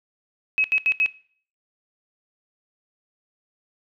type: tone bursts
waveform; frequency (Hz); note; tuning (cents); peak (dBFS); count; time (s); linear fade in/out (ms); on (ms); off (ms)
sine; 2558; D#7; +47; -17; 4; 0.58-1.061; 0; 61; 79
effects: noise-tail reverb RT60 0.5 s tail -19 dB re dry